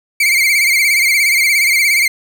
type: tone with vibrato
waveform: 40% pulse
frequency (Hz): 2204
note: C#7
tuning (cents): -11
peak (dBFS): -9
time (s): 0.2-2.08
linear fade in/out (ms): 5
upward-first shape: sine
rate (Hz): 17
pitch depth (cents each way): 99
effects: none